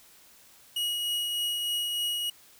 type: tone with tremolo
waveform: 45% pulse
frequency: 2900 Hz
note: F#7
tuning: 35 cents flat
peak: -26 dBFS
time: 0.76-2.3 s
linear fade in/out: 5 ms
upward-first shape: triangle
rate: 3.3 Hz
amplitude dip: 30%
effects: white hiss -56 dBFS RMS until 2.59 s